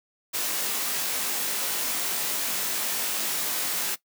white noise with comb filter, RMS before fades -28 dBFS, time 0.33-3.96 s, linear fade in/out 20 ms, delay 20 ms, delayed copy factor +0.55, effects noise-tail reverb RT60 0.1 s tail -18 dB re dry + high-pass 200 Hz 12 dB/octave

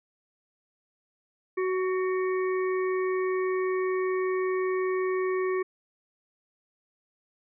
harmonic tone with a mistuned harmonic, 372.9 Hz, F#4, 14 cents sharp, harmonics 1 / 3 / 5 / 6, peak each -25 / -35 / -39 / -41 dBFS, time 1.57-5.63 s, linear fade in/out 10 ms, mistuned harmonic 5, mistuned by -26 cents, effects none

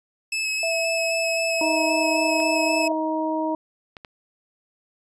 sawtooth tone with vibrato, 2589 Hz, E7, 32 cents flat, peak -20 dBFS, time 0.32-2.88 s, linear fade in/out 5 ms, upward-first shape square, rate 3.8 Hz, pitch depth 14 cents each way
sine tone, 659.3 Hz, E5, in tune, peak -24 dBFS, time 0.63-2.92 s, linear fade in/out 2 ms
harmonic tone, 315.1 Hz, D#4, 22 cents sharp, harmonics 1 / 2 / 3, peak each -25 / -27 / -27 dBFS, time 1.61-3.55 s, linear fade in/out 2 ms
clicks, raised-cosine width 0.3 ms, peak -23 dBFS, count 3, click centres 2.402 / 3.968 / 4.048 s
effects resampled to 22050 Hz

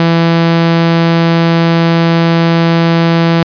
sawtooth tone, 166.8 Hz, E3, 21 cents sharp, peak -3 dBFS, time 0-3.43 s, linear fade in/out 2 ms, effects resampled to 11025 Hz

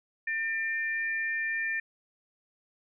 sine tone pair together, 1800.9 / 2377 Hz, A6 / D7, +40 / +20 cents, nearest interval perfect fourth, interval 480 cents, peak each -29 / -35 dBFS, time 0.27-1.8 s, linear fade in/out 5 ms, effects none

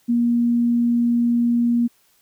sine tone, 237.4 Hz, A#3, 32 cents sharp, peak -15 dBFS, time 0.08-1.88 s, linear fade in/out 20 ms, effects white hiss -60 dBFS RMS until 2.21 s

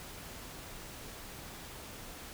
silence, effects pink hiss -47 dBFS RMS until 2.33 s

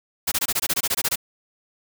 white noise bursts, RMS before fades -22 dBFS, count 13, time 0.27-1.158 s, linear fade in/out 10 ms, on 48 ms, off 22 ms, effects none

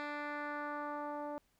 10% pulse tone with low-pass filter sweep, 293.7 Hz, D4, in tune, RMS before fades -41 dBFS, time 0-1.38 s, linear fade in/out 0 ms, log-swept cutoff 2800 to 720 Hz, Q 1.6, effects pink hiss -75 dBFS RMS until 1.59 s

